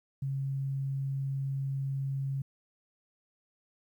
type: tone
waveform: sine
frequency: 136.4 Hz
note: C#3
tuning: 28 cents flat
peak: -30 dBFS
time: 0.22-2.42 s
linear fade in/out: 5 ms
effects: 11-bit